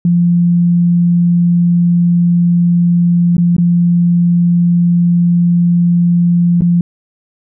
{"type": "tone with dropouts", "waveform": "sine", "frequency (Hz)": 173.3, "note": "F3", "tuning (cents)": -13, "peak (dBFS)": -7, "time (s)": [0.05, 6.81], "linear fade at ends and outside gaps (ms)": 2, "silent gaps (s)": [[3.368, 3.38], [3.566, 3.582], [6.609, 6.619]], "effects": []}